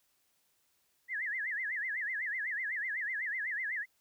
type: tone with vibrato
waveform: sine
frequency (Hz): 1864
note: A#6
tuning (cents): -1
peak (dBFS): -33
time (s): 1.08-3.86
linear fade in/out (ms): 50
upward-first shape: sine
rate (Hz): 8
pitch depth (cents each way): 210
effects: white hiss -74 dBFS RMS until 4 s